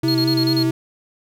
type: tone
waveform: sine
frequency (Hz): 325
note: E4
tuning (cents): -24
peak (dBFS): -17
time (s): 0.03-0.71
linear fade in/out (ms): 10
type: tone with vibrato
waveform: square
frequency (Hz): 130.6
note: C3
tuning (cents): -3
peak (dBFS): -22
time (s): 0.03-0.71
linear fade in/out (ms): 5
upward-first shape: triangle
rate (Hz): 4.5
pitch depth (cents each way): 39
type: tone bursts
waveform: triangle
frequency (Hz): 4271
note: C8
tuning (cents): +35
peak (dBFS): -19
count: 6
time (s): 0.08-0.63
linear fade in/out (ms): 2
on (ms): 65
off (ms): 32
effects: none